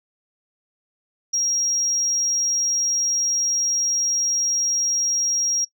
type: tone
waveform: sine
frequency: 5630 Hz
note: F8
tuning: 13 cents sharp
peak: -18 dBFS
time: 1.33-5.65 s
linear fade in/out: 10 ms
effects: noise-tail reverb RT60 0.1 s tail -18 dB re dry + tanh soft clip ceiling -14 dBFS